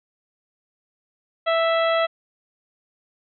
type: harmonic tone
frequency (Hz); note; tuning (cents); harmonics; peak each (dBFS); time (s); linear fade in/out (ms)
659.3; E5; 0; 1 / 2 / 3 / 4 / 5 / 6; -19 / -24 / -28 / -33 / -31 / -38; 1.46-2.07; 20
effects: none